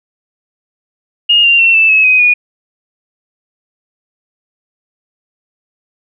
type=tone with pitch steps; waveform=sine; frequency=2848 / 2778 / 2710 / 2643 / 2579 / 2515 / 2454 Hz; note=F7 / F7 / E7 / E7 / E7 / D#7 / D#7; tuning=+33 / -10 / +47 / +4 / -39 / +18 / -25 cents; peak=-5 dBFS; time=1.29-2.34 s; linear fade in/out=10 ms; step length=150 ms; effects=none

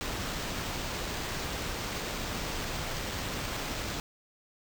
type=noise with sample-and-hold; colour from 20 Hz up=pink; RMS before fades=-35 dBFS; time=0.01-4 s; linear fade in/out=0 ms; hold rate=11025 Hz; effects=none

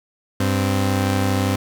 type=tone pair together; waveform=sawtooth; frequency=97.7 / 260.3 Hz; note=G2 / C4; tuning=-5 / -9 cents; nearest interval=octave + perfect fourth; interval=1696 cents; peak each=-15 / -18 dBFS; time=0.4-1.56 s; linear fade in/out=5 ms; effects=none

